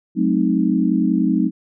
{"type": "chord", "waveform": "sine", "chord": "F# diminished seventh", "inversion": "none", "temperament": "equal with one note detuned", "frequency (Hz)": [185, 216.1, 261.6, 311.1], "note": ["F#3", "A3", "C4", "Eb4"], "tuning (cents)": [0, -31, 0, 0], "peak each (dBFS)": -20, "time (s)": [0.15, 1.51], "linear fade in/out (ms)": 50, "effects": []}